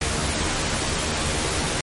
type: noise with comb filter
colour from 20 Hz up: pink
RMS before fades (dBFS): -24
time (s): 0.01-1.81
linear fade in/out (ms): 5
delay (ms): 13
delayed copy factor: +0.65
effects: MP3 48 kbps